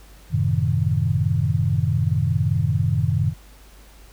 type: chord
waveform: sine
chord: F# diminished seventh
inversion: none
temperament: equal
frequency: 92.5 / 110 / 130.81 / 155.56 Hz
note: F#2 / A2 / C3 / Eb3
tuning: 0 / 0 / 0 / 0 cents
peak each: -23 dBFS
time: 0.3-3.34 s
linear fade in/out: 50 ms
effects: added 50 Hz sine -45 dBFS peak until 4.12 s + pink hiss -51 dBFS RMS until 4.12 s